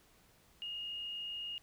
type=tone with frequency modulation; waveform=sine; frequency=2853 Hz; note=F7; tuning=36 cents sharp; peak=-39 dBFS; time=0.62-1.58 s; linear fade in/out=0 ms; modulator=46.6 Hz; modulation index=0.74; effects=pink hiss -66 dBFS RMS until 1.62 s